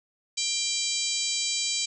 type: harmonic tone with a mistuned harmonic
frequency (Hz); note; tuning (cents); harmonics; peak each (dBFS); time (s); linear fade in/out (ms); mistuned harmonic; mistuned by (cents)
789; G5; +11; 3 / 4 / 5 / 6 / 7 / 8 / 9 / 10; -36 / -35 / -32 / -33 / -36 / -35 / -33 / -34; 0.37-1.86; 10; 10; -16
effects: none